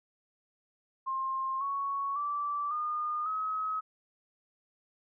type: tone with pitch steps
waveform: sine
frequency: 1061 / 1111.2 / 1163.7 / 1218.8 / 1276.4 Hz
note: C6 / C#6 / D6 / D#6 / D#6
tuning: +24 / +4 / -16 / -36 / +44 cents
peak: -30 dBFS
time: 1.06-3.81 s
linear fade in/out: 20 ms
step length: 550 ms
effects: none